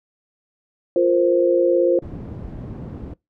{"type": "chord", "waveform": "sine", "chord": "F suspended fourth", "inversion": "none", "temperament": "just", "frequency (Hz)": [349.2, 465.6, 523.8], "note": ["F4", "Bb4", "C5"], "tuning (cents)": [0, -2, 2], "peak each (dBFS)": [-17, -22, -17], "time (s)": [0.96, 1.99], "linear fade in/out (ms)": 2}
{"type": "low-pass noise", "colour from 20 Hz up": "white", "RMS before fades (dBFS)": -33, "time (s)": [2.02, 3.14], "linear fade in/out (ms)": 5, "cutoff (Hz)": 230, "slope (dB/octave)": 12}
{"effects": ["noise-tail reverb RT60 0.2 s tail -23 dB re dry"]}